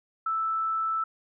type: tone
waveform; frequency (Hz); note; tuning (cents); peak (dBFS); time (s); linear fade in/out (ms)
sine; 1318.5; E6; 0; -25; 0.26-1.04; 5
effects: none